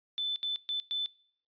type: tone bursts at uneven times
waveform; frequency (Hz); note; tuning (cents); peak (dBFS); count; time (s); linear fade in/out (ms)
sine; 3516; A7; -2; -30; 4; 0.18-0.36 / 0.43-0.56 / 0.69-0.8 / 0.91-1.06; 0
effects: noise-tail reverb RT60 0.7 s tail -24 dB re dry + resampled to 11025 Hz